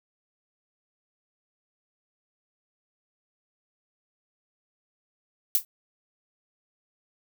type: noise with exponential decay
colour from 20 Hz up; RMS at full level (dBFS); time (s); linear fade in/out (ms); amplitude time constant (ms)
violet; -17; 5.55-5.65; 1; 21
effects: none